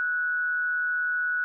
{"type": "tone with amplitude modulation", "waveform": "sine", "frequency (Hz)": 1472, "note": "F#6", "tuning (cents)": -9, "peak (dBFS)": -22, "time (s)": [0, 1.44], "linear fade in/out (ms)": 0, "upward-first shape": "sine", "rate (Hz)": 156, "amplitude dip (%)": 40, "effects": []}